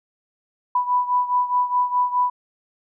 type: beating tone pair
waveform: sine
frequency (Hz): 987.8 / 992.6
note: B5 / B5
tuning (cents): 0 / +8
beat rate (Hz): 4.8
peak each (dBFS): -19 / -23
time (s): 0.75-2.3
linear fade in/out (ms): 5
effects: none